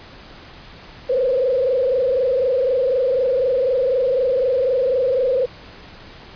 sine tone with frequency modulation, 515 Hz, C5, 28 cents flat, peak -15 dBFS, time 1.09-5.46 s, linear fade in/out 10 ms, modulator 24 Hz, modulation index 1.4, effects pink hiss -41 dBFS RMS until 6.35 s + resampled to 11025 Hz

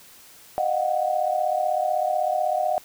sine tone cluster, 617 / 713 / 749 Hz, D#5 / F5 / F#5, -15 / +36 / +21 cents, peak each -25 dBFS, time 0.58-2.78 s, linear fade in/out 0 ms, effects white hiss -49 dBFS RMS until 2.84 s

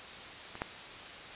clicks, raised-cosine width 0.5 ms, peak -28 / -17 dBFS, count 2, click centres 0.554 / 0.619 s, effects white hiss -45 dBFS RMS until 1.35 s + resampled to 8000 Hz

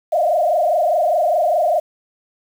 sine tone with frequency modulation, 659.3 Hz, E5, in tune, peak -13 dBFS, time 0.12-1.8 s, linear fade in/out 10 ms, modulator 24.9 Hz, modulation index 2.5, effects 7-bit

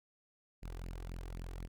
sawtooth tone with flanger, 43.2 Hz, F1, 18 cents flat, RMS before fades -44 dBFS, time 0.62-1.68 s, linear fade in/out 20 ms, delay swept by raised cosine 0.38 to 2.68 ms, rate 3.9 Hz, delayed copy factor +0.75, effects none

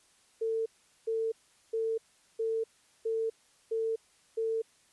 sine tone bursts, 448.8 Hz, A4, 34 cents sharp, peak -28 dBFS, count 7, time 0.41-4.62 s, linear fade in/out 10 ms, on 250 ms, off 410 ms, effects white hiss -65 dBFS RMS until 4.92 s + resampled to 24000 Hz

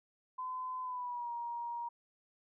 sine tone with pitch glide, 1019 to 945.3 Hz, C6 to A#5, -46 to +24 cents, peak -37 dBFS, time 0.38-1.89 s, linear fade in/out 10 ms, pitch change -130 cents, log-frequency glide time 0.82-1.31 s, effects none

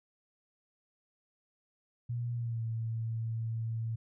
sine tone with pitch glide, 119.6 to 113.34 Hz, A#2 to A#2, +45 to -48 cents, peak -32 dBFS, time 2.09-3.96 s, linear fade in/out 10 ms, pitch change -93 cents, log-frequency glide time 2.34-2.63 s, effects none

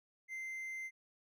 triangle tone, 2080 Hz, C7, 11 cents flat, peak -39 dBFS, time 0.28-0.91 s, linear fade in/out 50 ms, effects none

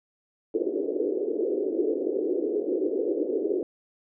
pink band-pass noise, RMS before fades -27 dBFS, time 0.54-3.63 s, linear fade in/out 2 ms, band 320 to 470 Hz, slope 48 dB/octave, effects none

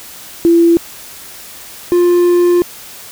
sine / triangle tone pair in turn, 337.6 / 351.5 Hz, E4 / F4, +41 / +11 cents, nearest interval minor second, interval 70 cents, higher second, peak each -5 dBFS, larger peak neither, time 0.45-0.77 / 1.92-2.62 s, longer second, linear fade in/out 0 ms, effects white hiss -33 dBFS RMS until 3.11 s

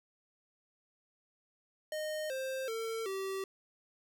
square tone with pitch steps, 616 / 527 / 450.9 / 385.8 Hz, D#5 / C5 / A4 / G4, -17 / +12 / +42 / -28 cents, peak -36 dBFS, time 1.92-3.44 s, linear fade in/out 2 ms, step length 380 ms, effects none

